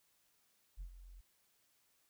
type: tone with ADSR envelope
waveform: sine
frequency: 44.26 Hz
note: F1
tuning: 24 cents sharp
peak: -39 dBFS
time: 0.77-1.21 s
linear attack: 37 ms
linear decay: 84 ms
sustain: -13 dB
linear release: 9 ms
effects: tanh soft clip ceiling -41 dBFS + white hiss -75 dBFS RMS until 2.09 s